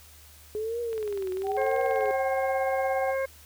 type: tone with vibrato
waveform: sine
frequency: 420 Hz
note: G#4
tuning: 19 cents sharp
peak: -28 dBFS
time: 0.55-2.11 s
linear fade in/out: 0 ms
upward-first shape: triangle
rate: 0.98 Hz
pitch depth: 230 cents each way
type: click train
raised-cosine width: 0.3 ms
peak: -28 dBFS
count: 24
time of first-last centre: 0.93-2.057 s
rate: 20.4 Hz
type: tone with tremolo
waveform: sine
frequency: 768 Hz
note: G5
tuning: 36 cents flat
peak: -26 dBFS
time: 1.43-3.15 s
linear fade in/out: 50 ms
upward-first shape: sine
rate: 17 Hz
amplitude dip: 55%
type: harmonic tone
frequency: 536 Hz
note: C5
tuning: 42 cents sharp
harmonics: 1 / 2 / 3 / 4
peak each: -26 / -38 / -37 / -38 dBFS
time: 1.57-3.26 s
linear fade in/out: 10 ms
effects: added 75 Hz sine -53 dBFS peak until 3.45 s + white hiss -53 dBFS RMS until 3.45 s